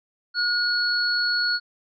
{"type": "tone pair together", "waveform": "sine", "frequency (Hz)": [1443, 4372], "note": ["F#6", "C#8"], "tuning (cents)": [-44, -25], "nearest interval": "octave + perfect fifth", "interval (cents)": 1919, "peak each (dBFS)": -23, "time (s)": [0.34, 1.6], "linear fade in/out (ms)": 50, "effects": []}